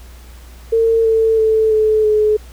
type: tone with pitch steps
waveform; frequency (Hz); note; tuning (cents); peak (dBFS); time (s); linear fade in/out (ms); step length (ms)
sine; 453.6 / 446.6 / 439.7 / 432.9 / 426.2; A#4 / A4 / A4 / A4 / G#4; -47 / +26 / -1 / -28 / +45; -10; 0.72-2.37; 10; 330
effects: added 60 Hz sine -35 dBFS peak until 2.52 s + pink hiss -45 dBFS RMS until 2.52 s